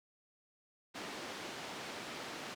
pink band-pass noise, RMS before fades -45 dBFS, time 0.94-2.55 s, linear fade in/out 20 ms, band 250 to 5300 Hz, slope 12 dB/octave, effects none

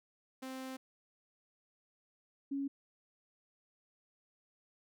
sawtooth / sine tone pair in turn, 261.6 / 277.2 Hz, C4 / C#4, 0 / 0 cents, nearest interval minor second, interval 100 cents, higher second, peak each -38 / -34 dBFS, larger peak second, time 0.42-0.77 / 2.51-2.68 s, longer first, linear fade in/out 10 ms, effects none

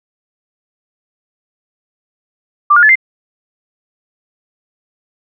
sine tone with pitch steps, 1178 / 1425.4 / 1724.7 / 2087 Hz, D6 / F6 / A6 / C7, +5 / +35 / -35 / -5 cents, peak -4 dBFS, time 2.7-2.956 s, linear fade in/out 10 ms, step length 64 ms, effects none

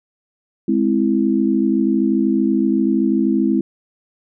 sine chord, Ab augmented, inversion none, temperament equal with one note detuned, 208.7 / 261.6 / 329.6 Hz, Ab3 / C4 / E4, +9 / 0 / 0 cents, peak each -18 dBFS, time 0.68-3.61 s, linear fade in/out 5 ms, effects none

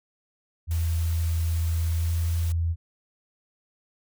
sine tone with pitch glide, 82.6 to 83.46 Hz, E2 to E2, +4 to +22 cents, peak -22 dBFS, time 0.67-2.76 s, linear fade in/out 50 ms, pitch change +18 cents, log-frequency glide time 1.96-2.1 s
white noise, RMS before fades -42 dBFS, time 0.71-2.52 s, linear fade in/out 0 ms
effects none

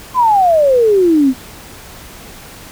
sine exponential sweep, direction down, 1046.5 to 250.5 Hz, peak -7 dBFS, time 0.14-1.34 s, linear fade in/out 50 ms, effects pink hiss -35 dBFS RMS until 2.71 s

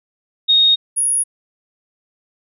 sine tone pair in turn, 3725 / 10418 Hz, A#7 / E9, -2 / -21 cents, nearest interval octave + tritone, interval 1781 cents, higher second, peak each -9 / -14 dBFS, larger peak first, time 0.48-0.76 / 0.96-1.24 s, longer neither, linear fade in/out 20 ms, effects none

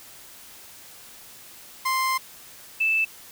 30% pulse / sine tone pair in turn, 1046.5 / 2637 Hz, C6 / E7, 0 / 0 cents, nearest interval octave + major third, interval 1600 cents, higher second, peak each -19 dBFS, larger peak neither, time 1.85-2.18 / 2.8-3.05 s, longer first, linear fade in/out 10 ms, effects white hiss -46 dBFS RMS until 3.31 s

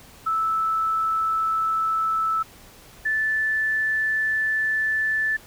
sine tone pair in turn, 1313 / 1752.6 Hz, E6 / A6, -7 / -7 cents, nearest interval perfect fourth, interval 500 cents, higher second, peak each -20 dBFS, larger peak neither, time 0.26-2.43 / 3.05-5.37 s, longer second, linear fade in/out 10 ms, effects pink hiss -48 dBFS RMS until 5.46 s

